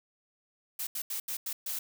blue noise bursts at uneven times, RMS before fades -35 dBFS, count 6, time 0.79-0.87 / 0.95-1.02 / 1.1-1.2 / 1.28-1.37 / 1.46-1.53 / 1.66-1.79 s, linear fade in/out 5 ms, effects none

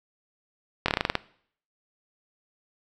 slowing click train, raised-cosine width 0.3 ms, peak -6 dBFS, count 9, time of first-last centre 0.86-1.153 s, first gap 23 ms, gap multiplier 1.13, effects noise-tail reverb RT60 0.6 s tail -20 dB re dry

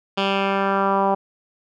10% pulse tone with low-pass filter sweep, 196 Hz, G3, in tune, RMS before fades -20 dBFS, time 0.17-1.15 s, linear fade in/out 10 ms, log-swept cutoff 3500 to 850 Hz, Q 2.4, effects none

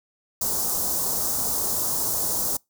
white band-stop noise, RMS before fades -25 dBFS, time 0.41-2.57 s, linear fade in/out 5 ms, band 1100 to 5400 Hz, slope 24 dB/octave, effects noise-tail reverb RT60 0.2 s tail -26 dB re dry

